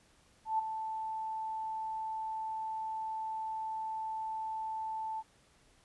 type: tone with ADSR envelope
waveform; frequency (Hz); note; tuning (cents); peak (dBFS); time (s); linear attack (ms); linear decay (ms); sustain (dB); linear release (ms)
sine; 880; A5; 0; -26; 0.45-5.23; 140; 8; -9; 39
effects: pink hiss -66 dBFS RMS until 5.84 s + resampled to 24000 Hz